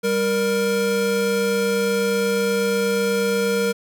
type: tone pair together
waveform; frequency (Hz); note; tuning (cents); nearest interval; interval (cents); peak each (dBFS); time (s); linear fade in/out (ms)
square; 196.67 / 468.3; G3 / A#4; +6 / +8; octave + minor third; 1502; -25 / -20; 0.03-3.73; 20
effects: none